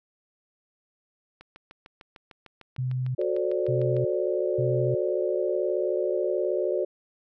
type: click train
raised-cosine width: 0.3 ms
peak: -30 dBFS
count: 18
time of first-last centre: 1.41-3.966 s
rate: 6.65 Hz
type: tone bursts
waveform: sine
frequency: 127.7 Hz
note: C3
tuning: 42 cents flat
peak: -25 dBFS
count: 3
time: 2.78-4.95 s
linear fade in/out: 10 ms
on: 370 ms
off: 530 ms
type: chord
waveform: sine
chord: D dominant seventh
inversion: first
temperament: just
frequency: 367.1 / 440.5 / 528.6 / 587.3 Hz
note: F#4 / A4 / C5 / D5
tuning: -14 / +2 / +18 / 0 cents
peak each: -27 / -31 / -30 / -29 dBFS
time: 3.18-6.85 s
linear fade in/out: 10 ms
effects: none